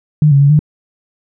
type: tone with pitch steps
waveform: sine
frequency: 151.3 / 139.6 / 141.6 / 150.8 Hz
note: D#3 / C#3 / C#3 / D3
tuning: -48 / +13 / +37 / +46 cents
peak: -5 dBFS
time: 0.22-0.592 s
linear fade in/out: 2 ms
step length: 93 ms
effects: none